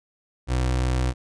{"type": "tone", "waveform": "30% pulse", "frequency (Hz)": 63, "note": "B1", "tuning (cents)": 35, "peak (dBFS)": -18, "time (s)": [0.47, 1.14], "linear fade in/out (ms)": 50, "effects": ["resampled to 22050 Hz"]}